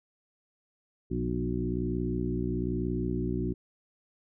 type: harmonic tone with a mistuned harmonic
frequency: 61.1 Hz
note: B1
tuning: 18 cents flat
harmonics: 1 / 2 / 3 / 4 / 5 / 6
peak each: -35 / -35 / -35 / -35 / -35 / -35 dBFS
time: 1.1-3.54 s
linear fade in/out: 20 ms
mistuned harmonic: 3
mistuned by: -43 cents
effects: none